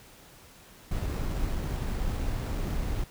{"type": "noise with sample-and-hold", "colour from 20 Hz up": "brown", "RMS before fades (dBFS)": -30, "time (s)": [0.91, 3.04], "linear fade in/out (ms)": 5, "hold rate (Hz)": 6300, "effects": ["pink hiss -53 dBFS RMS until 3.1 s"]}